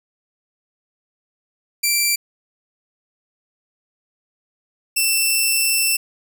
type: tone pair in turn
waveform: 10% pulse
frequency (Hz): 2349 / 2677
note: D7 / E7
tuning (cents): 0 / +26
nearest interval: major second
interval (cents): 226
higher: second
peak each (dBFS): -7 / -7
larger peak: neither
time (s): 1.83-2.16 / 4.96-5.97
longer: second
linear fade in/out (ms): 10
effects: none